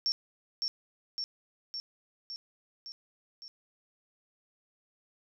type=tone with echo; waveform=sine; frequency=5460 Hz; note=F8; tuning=40 cents flat; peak=-26 dBFS; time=0.06-0.12 s; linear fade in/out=0 ms; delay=560 ms; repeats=6; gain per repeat=-3 dB; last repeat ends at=3.48 s; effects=none